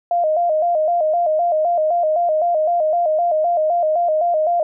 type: tone with vibrato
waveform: sine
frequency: 657 Hz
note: E5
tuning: 6 cents flat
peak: -14 dBFS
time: 0.11-4.63 s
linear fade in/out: 2 ms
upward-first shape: square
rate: 3.9 Hz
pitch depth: 98 cents each way
effects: none